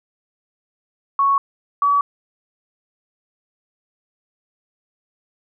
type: tone pair in turn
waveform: sine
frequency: 1108.7 / 1139.9 Hz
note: C#6 / C#6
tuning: 0 / +48 cents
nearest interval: unison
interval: 48 cents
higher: second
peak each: -13 dBFS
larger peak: neither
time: 1.19-1.38 / 1.82-2.01 s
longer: neither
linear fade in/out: 2 ms
effects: none